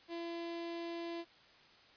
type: tone with notch filter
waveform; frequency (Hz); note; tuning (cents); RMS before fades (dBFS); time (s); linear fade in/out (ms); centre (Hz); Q
sawtooth; 338.4; E4; +45; -42; 0.08-1.25; 50; 1400; 1.8
effects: white hiss -62 dBFS RMS until 1.96 s + resampled to 11025 Hz